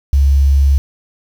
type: tone with quantisation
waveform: sine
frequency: 69.3 Hz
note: C#2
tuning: in tune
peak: -7 dBFS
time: 0.13-0.78 s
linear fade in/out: 0 ms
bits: 6
effects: none